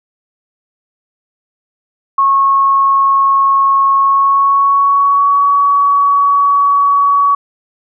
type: tone with pitch glide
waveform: sine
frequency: 1095 to 1129.7 Hz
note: C#6 to C#6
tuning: -22 to +32 cents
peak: -7 dBFS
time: 2.18-7.35 s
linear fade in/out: 5 ms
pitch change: +54 cents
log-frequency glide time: 3.95-5.45 s
effects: none